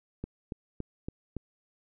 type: click train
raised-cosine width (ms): 3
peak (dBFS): -22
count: 5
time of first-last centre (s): 0.24-1.367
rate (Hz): 3.55
effects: none